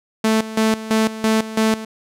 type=tone with tremolo; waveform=sawtooth; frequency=220 Hz; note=A3; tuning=in tune; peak=-10 dBFS; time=0.24-1.85 s; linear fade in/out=5 ms; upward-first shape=square; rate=3 Hz; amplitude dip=80%; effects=low-pass 12000 Hz 12 dB/octave